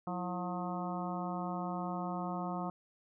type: harmonic tone with a mistuned harmonic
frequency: 179.5 Hz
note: F3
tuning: 48 cents sharp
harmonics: 1 / 2 / 3 / 4 / 5 / 6 / 7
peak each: -38 / -44 / -47 / -41 / -45 / -45 / -46 dBFS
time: 0.07-2.7 s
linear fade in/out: 2 ms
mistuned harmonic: 2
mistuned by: -110 cents
effects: none